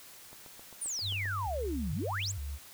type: click train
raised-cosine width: 1 ms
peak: -37 dBFS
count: 8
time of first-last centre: 0.33-1.256 s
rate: 7.56 Hz
type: exponential two-way sweep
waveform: sine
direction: down then up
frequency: 10000 to 139.5 to 8320 Hz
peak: -33 dBFS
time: 0.81-2.32 s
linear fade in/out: 10 ms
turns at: 1.94 s
type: tone with vibrato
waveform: sine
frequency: 83.4 Hz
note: E2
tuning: 21 cents sharp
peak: -35 dBFS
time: 1.01-2.59 s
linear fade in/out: 50 ms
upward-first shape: square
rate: 1.1 Hz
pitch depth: 280 cents each way
effects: white hiss -52 dBFS RMS until 2.73 s